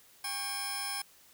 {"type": "tone cluster", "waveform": "15% pulse", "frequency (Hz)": [801, 1099, 5210], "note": ["G5", "C#6", "E8"], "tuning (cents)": [37, -15, -21], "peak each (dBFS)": [-33, -36, -31], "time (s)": [0.24, 1.02], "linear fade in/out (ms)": 5, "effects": ["white hiss -60 dBFS RMS until 1.33 s"]}